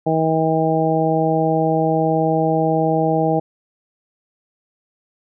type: harmonic tone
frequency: 159.9 Hz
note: D#3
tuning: 48 cents sharp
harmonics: 1 / 2 / 3 / 4 / 5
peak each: -21 / -21 / -21 / -21 / -21 dBFS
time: 0.06-3.4 s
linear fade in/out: 10 ms
effects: none